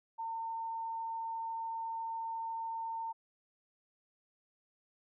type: tone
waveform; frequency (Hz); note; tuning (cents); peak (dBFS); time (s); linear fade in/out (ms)
sine; 907; A#5; -48; -36; 0.18-3.13; 20
effects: none